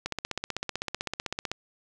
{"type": "click train", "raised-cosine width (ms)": 0.2, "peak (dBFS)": -13, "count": 24, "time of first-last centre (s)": [0.06, 1.516], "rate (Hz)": 15.8, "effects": []}